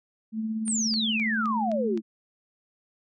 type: tone with tremolo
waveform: sine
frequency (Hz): 220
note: A3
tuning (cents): 0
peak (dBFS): -25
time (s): 0.32-2.02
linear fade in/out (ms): 50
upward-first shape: triangle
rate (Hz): 17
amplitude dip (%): 40
type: exponential sweep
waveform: sine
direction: down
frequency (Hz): 9470 to 311.1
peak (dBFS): -25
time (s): 0.65-2.01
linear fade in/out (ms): 50
type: click train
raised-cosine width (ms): 0.2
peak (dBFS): -26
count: 6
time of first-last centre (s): 0.68-1.975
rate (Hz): 3.86
effects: none